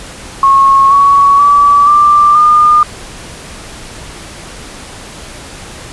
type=tone with pitch steps; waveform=sine; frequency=1092 / 1120.8 / 1150.3 / 1180.6 / 1211.6 Hz; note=C#6 / C#6 / D6 / D6 / D#6; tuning=-26 / +19 / -36 / +9 / -46 cents; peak=-3 dBFS; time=0.43-2.83 s; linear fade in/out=2 ms; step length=480 ms; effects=pink hiss -29 dBFS RMS until 5.92 s + resampled to 24000 Hz